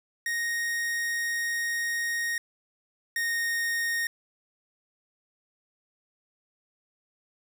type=tone pair in turn; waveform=45% pulse; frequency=1864.7 / 1854 Hz; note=A#6 / A#6; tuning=0 / -10 cents; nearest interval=unison; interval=10 cents; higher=first; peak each=-27 / -26 dBFS; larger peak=second; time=0.26-2.38 / 3.16-4.07 s; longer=first; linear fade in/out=2 ms; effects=none